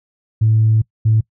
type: tone pair in turn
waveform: sine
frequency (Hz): 110 / 110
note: A2 / A2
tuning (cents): 0 / 0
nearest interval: unison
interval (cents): 0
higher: neither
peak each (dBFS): -9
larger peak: neither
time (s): 0.41-0.82 / 1.05-1.21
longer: first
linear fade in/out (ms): 10
effects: noise-tail reverb RT60 0.1 s tail -23 dB re dry + tanh soft clip ceiling -5 dBFS